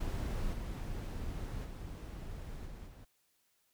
brown noise with level steps, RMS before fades -36 / -40 / -44 / -47 / -51 dBFS, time 0-3.05 s, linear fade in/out 10 ms, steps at 0.52 / 1.64 / 2.65 / 2.86 s, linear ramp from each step 20 ms, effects white hiss -75 dBFS RMS until 3.73 s

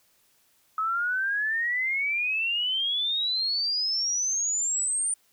sine exponential sweep, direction up, 1275 to 9100 Hz, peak -24 dBFS, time 0.78-5.14 s, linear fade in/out 2 ms, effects white hiss -65 dBFS RMS until 5.32 s

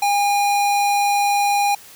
square tone, 812 Hz, G#5, 39 cents flat, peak -16 dBFS, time 0.02-1.75 s, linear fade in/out 5 ms, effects white hiss -43 dBFS RMS until 1.95 s

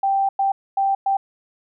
sine tone bursts at uneven times, 784 Hz, G5, in tune, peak -16 dBFS, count 4, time 0.03-0.29 / 0.39-0.52 / 0.77-0.95 / 1.06-1.17 s, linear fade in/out 5 ms, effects none

